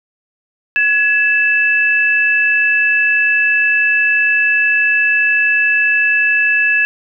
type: tone pair together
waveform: sine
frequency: 1686.1 / 2637 Hz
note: G#6 / E7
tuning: +26 / 0 cents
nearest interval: minor sixth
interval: 774 cents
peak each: -13 dBFS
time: 0.76-6.85 s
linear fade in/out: 0 ms
effects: none